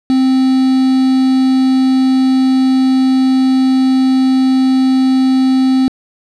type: tone with quantisation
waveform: triangle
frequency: 261.6 Hz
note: C4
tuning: in tune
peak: -6 dBFS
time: 0.1-5.88 s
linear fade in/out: 0 ms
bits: 4
effects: low-pass 5000 Hz 12 dB/octave